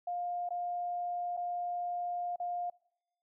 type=tone with dropouts; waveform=sine; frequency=706 Hz; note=F5; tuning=19 cents sharp; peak=-33 dBFS; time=0.07-2.7 s; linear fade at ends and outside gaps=5 ms; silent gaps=0.49-0.505 / 1.368-1.373 / 2.36-2.399 s; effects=noise-tail reverb RT60 0.8 s tail -24 dB re dry